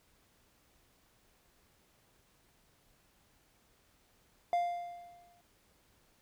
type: tone with exponential decay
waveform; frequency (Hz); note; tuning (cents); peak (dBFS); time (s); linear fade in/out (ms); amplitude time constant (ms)
triangle; 698.5; F5; 0; -24; 4.53-5.41; 1; 190
effects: pink hiss -69 dBFS RMS until 6.21 s